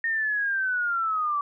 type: linear sweep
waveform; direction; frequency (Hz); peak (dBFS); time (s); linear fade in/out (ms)
sine; down; 1844 to 1144; -23; 0.04-1.41; 2
effects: none